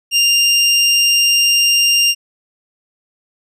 25% pulse tone, 2794 Hz, F7, in tune, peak -6 dBFS, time 0.11-2.15 s, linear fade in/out 50 ms, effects resampled to 32000 Hz

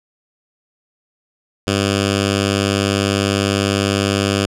5% pulse tone with notch filter, 100 Hz, G2, 35 cents sharp, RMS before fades -17 dBFS, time 1.67-4.46 s, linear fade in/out 5 ms, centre 890 Hz, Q 0.78, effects low-pass 8000 Hz 12 dB/octave

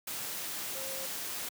sine tone in noise, 534 Hz, C5, 35 cents sharp, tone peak -43 dBFS, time 0.75-1.06 s, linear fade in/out 5 ms, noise white, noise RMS -38 dBFS, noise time 0.07-1.49 s, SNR -8 dB, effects high-pass 100 Hz 12 dB/octave

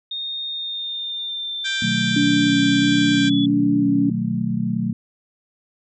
sine tone with pitch glide, 3681 to 3415 Hz, A#7 to G#7, -23 to +48 cents, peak -25 dBFS, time 0.11-3.46 s, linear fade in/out 5 ms, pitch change -129 cents, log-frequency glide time 0.46-3.08 s
harmonic tone, 786 Hz, G5, 4 cents sharp, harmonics 2 / 3 / 4 / 5 / 6 / 7 / 8 / 9 / 10, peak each -25 / -30 / -31 / -33 / -37 / -40 / -41 / -38 / -44 dBFS, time 1.64-3.3 s, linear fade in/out 20 ms
sine chord, B dominant seventh, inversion none, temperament just, 123.47 / 154.34 / 185.21 / 222.2 Hz, B2 / D#3 / F#3 / A3, 0 / -14 / +2 / +17 cents, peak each -27 / -29 / -24 / -23 dBFS, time 1.82-4.93 s, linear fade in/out 5 ms
sine tone with vibrato, 285.2 Hz, C#4, 49 cents sharp, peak -16 dBFS, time 2.16-4.1 s, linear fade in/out 5 ms, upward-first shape square, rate 1.5 Hz, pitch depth 18 cents each way
effects none

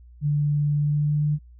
sine tone with pitch glide, 146.83 to 148.97 Hz, D3 to D3, 0 to +25 cents, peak -19 dBFS, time 0.21-1.39 s, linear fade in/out 50 ms, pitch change +25 cents, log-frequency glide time 0.77-1.21 s, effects added 60 Hz sine -45 dBFS peak until 1.59 s

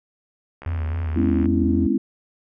click train, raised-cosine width 0.5 ms, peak -23 dBFS, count 60, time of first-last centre 0.62-1.457 s, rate 70.5 Hz
triangle tone with vibrato, 82.41 Hz, E2, in tune, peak -20 dBFS, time 0.66-1.87 s, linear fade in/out 5 ms, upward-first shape sine, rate 3.8 Hz, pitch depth 52 cents each way
sine chord, C# minor seventh, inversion second, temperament equal with one note detuned, 207.7 / 253.3 / 277.2 / 329.6 Hz, G#3 / B3 / C#4 / E4, 0 / +44 / 0 / 0 cents, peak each -23 dBFS, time 1.16-1.98 s, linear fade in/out 5 ms
effects none

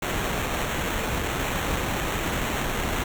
pink noise with sample-and-hold, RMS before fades -27 dBFS, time 0.02-3.04 s, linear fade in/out 5 ms, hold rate 4900 Hz, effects none

